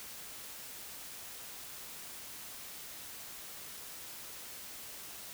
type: silence
effects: white hiss -47 dBFS RMS until 5.33 s